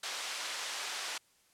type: band-pass noise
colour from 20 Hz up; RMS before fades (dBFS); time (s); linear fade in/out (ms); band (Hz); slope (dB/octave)
white; -39; 0.03-1.18; 5; 650 to 5600; 12
effects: white hiss -68 dBFS RMS until 1.53 s + low-pass 11000 Hz 12 dB/octave